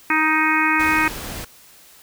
harmonic tone, 312.5 Hz, D#4, 8 cents sharp, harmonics 1 / 3 / 4 / 5 / 6 / 7 / 8, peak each -23 / -23 / -23 / -23 / -23 / -23 / -23 dBFS, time 0.1-1.08 s, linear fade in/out 2 ms
pink noise, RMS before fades -31 dBFS, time 0.79-1.45 s, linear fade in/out 10 ms
effects white hiss -48 dBFS RMS until 2.02 s

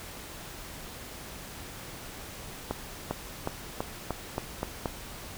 accelerating click train, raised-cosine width 1 ms, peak -15 dBFS, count 8, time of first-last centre 2.71-4.858 s, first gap 400 ms, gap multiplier 0.91, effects pink hiss -43 dBFS RMS until 5.37 s

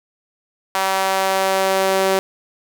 sawtooth tone with high-pass filter sweep, 191.6 Hz, G3, 39 cents flat, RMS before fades -18 dBFS, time 0.75-2.19 s, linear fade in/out 0 ms, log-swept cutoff 840 to 450 Hz, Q 1.8, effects none

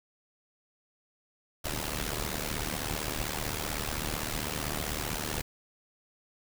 pink noise with amplitude modulation, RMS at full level -30 dBFS, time 1.64-5.42 s, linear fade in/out 10 ms, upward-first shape sine, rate 75.7 Hz, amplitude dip 85%, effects none

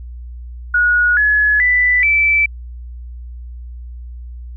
sine tone with pitch steps, 1453 / 1698.2 / 1984.9 / 2320 Hz, F#6 / G#6 / B6 / D7, -32 / +38 / +8 / -22 cents, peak -10 dBFS, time 0.74-2.46 s, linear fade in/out 5 ms, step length 430 ms, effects added 60 Hz sine -28 dBFS peak until 4.56 s

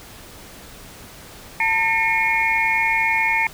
sine tone cluster, 899 / 1814 / 2172 / 2403 Hz, A5 / A#6 / C#7 / D7, +37 / -48 / -36 / +39 cents, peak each -22 / -26 / -19 / -24 dBFS, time 1.6-3.47 s, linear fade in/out 2 ms, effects pink hiss -41 dBFS RMS until 3.53 s

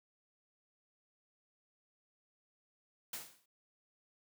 white noise with exponential decay, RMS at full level -39 dBFS, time 3.13-3.46 s, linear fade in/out 5 ms, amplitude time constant 70 ms, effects high-pass 100 Hz 12 dB/octave

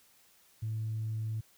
sine tone, 110 Hz, A2, in tune, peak -31 dBFS, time 0.62-1.41 s, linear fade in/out 10 ms, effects tanh soft clip ceiling -28 dBFS + white hiss -64 dBFS RMS until 1.57 s

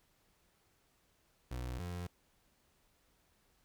30% pulse tone pair in turn, 61.9 / 88.51 Hz, B1 / F2, +5 / +24 cents, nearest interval tritone, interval 619 cents, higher second, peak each -36 / -37 dBFS, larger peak first, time 1.51-1.79 / 1.79-2.07 s, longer neither, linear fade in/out 5 ms, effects pink hiss -73 dBFS RMS until 3.64 s

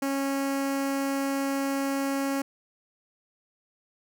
sawtooth tone with notch filter, 274.8 Hz, C#4, 15 cents flat, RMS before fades -28 dBFS, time 0.02-2.42 s, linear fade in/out 5 ms, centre 3600 Hz, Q 2, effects none

